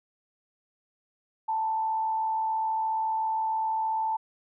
sine tone with frequency modulation, 883 Hz, A5, 6 cents sharp, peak -25 dBFS, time 1.48-4.17 s, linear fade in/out 10 ms, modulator 74.9 Hz, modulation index 0.31, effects none

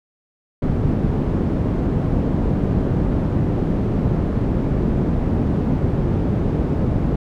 white low-pass noise, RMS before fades -19 dBFS, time 0.62-7.16 s, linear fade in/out 5 ms, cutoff 230 Hz, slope 12 dB/octave, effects none

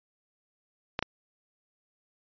clicks, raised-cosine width 0.3 ms, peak -12 dBFS, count 2, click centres 0.991 / 1.026 s, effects resampled to 11025 Hz

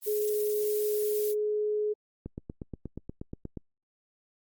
violet noise, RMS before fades -37 dBFS, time 0.01-1.35 s, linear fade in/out 50 ms
sine tone, 422 Hz, G#4, 28 cents sharp, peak -26 dBFS, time 0.06-1.94 s, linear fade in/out 20 ms
click train, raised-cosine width 3 ms, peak -24 dBFS, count 12, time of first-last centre 2.26-3.573 s, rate 8.38 Hz
effects Opus 24 kbps

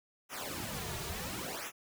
pink noise with flanger, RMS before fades -40 dBFS, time 0.29-1.72 s, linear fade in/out 50 ms, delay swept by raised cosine 0.22 to 3.92 ms, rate 0.72 Hz, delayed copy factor -0.95, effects none

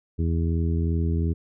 harmonic tone, 82.7 Hz, E2, 6 cents sharp, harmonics 1 / 2 / 3 / 4 / 5, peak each -22 / -28 / -32 / -34 / -36 dBFS, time 0.18-1.34 s, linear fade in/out 20 ms, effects none

